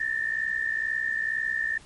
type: tone pair together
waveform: sine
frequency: 1760 / 1822.1 Hz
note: A6 / A#6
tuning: 0 / -40 cents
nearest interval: minor second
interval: 60 cents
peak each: -28 dBFS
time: 0-1.78 s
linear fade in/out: 5 ms
effects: pink hiss -52 dBFS RMS until 1.85 s + MP3 48 kbps